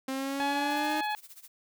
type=exponential sweep; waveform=sawtooth; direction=up; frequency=263.9 to 309 Hz; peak=-27 dBFS; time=0.08-1.01 s; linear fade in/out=5 ms
type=harmonic tone; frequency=845 Hz; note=G#5; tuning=30 cents sharp; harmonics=1 / 2 / 3 / 4 / 5; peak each=-30 / -36 / -40 / -42 / -44 dBFS; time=0.4-1.15 s; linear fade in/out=0 ms
type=noise with tremolo; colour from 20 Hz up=blue; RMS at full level=-47 dBFS; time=0.7-1.48 s; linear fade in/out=2 ms; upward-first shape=sine; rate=15 Hz; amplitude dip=85%
effects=none